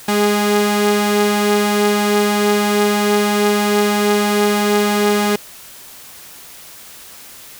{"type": "tone pair together", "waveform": "sawtooth", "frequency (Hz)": [207.7, 412.3], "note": ["G#3", "G#4"], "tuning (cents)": [0, -13], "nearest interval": "octave", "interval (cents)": 1187, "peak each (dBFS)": -12, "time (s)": [0.08, 5.36], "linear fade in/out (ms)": 5, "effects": ["white hiss -38 dBFS RMS until 7.59 s"]}